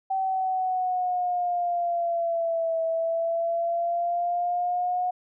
sine exponential two-way sweep, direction down then up, 770 to 653 to 727 Hz, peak -23 dBFS, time 0.1-5.11 s, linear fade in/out 10 ms, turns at 2.82 s, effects none

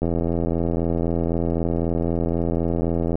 click train, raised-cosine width 2 ms, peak -10 dBFS, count 264, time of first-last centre 0.02-3.155 s, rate 83.9 Hz, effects none

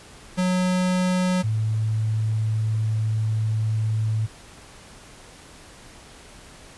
square / sine tone pair in turn, 183 / 109.44 Hz, F#3 / A2, -19 / -9 cents, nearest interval major sixth, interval 890 cents, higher first, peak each -20 dBFS, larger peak neither, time 0.37-1.43 / 1.43-4.27 s, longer second, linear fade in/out 20 ms, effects pink hiss -46 dBFS RMS until 6.77 s + resampled to 24000 Hz

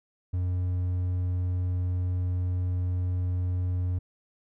triangle tone, 90.2 Hz, F#2, 44 cents flat, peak -23 dBFS, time 0.33-3.99 s, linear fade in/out 10 ms, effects none

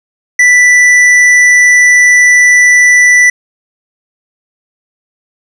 triangle tone with hard clipping, 1975.5 Hz, B6, in tune, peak -4 dBFS, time 0.39-3.3 s, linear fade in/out 5 ms, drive 11 dB, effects none

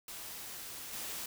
white noise with level steps, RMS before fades -45 / -41 dBFS, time 0.08-1.26 s, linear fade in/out 2 ms, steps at 0.93 s, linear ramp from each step 2 ms, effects none

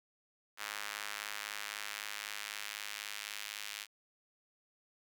sawtooth tone with high-pass filter sweep, 103.9 Hz, G#2, 1 cent sharp, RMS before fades -43 dBFS, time 0.57-3.87 s, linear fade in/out 50 ms, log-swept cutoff 1500 to 2500 Hz, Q 1.1, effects none

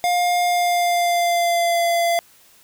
square tone with pitch glide, 708 to 683.9 Hz, F5 to F5, +23 to -36 cents, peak -17 dBFS, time 0.04-2.19 s, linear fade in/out 0 ms, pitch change -59 cents, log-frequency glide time 0.45-1.82 s, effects white hiss -52 dBFS RMS until 2.63 s

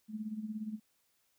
sine tone with tremolo, 215.5 Hz, A3, 36 cents flat, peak -34 dBFS, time 0.08-0.8 s, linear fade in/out 50 ms, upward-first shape sine, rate 17 Hz, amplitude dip 70%, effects white hiss -75 dBFS RMS until 1.38 s

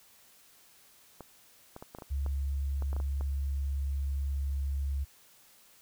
clicks, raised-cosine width 1 ms, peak -29 dBFS, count 12, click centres 1.207 / 1.764 / 1.825 / 1.949 / 1.986 / 2.022 / 2.263 / 2.823 / 2.93 / 2.965 / 3.001 / 3.21 s
sine tone, 69.3 Hz, C#2, in tune, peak -29 dBFS, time 2.1-5.05 s, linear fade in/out 20 ms
effects white hiss -60 dBFS RMS until 5.81 s

